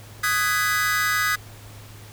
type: chord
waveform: 45% pulse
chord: G# minor seventh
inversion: second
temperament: just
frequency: 1245.9 / 1495.1 / 1661.2 / 1993.5 Hz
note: D#6 / F#6 / G#6 / B6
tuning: +2 / +18 / 0 / +16 cents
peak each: -25 / -27 / -25 / -26 dBFS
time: 0.23-1.36 s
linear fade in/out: 10 ms
effects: added 105 Hz sine -42 dBFS peak until 2.12 s + pink hiss -46 dBFS RMS until 2.12 s